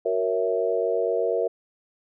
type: chord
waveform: sine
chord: F# dominant seventh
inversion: none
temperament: equal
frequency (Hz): 370 / 466.2 / 554.4 / 659.3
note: F#4 / A#4 / C#5 / E5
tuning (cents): 0 / 0 / 0 / 0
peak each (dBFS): -29 / -24 / -29 / -27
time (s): 0.05-1.48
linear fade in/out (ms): 10
effects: none